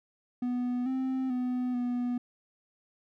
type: tone with pitch steps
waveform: triangle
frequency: 246.7 / 261.4 / 250 / 244.9 Hz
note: B3 / C4 / B3 / B3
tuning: -2 / -1 / +21 / -14 cents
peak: -26 dBFS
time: 0.42-2.18 s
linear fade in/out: 5 ms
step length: 440 ms
effects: none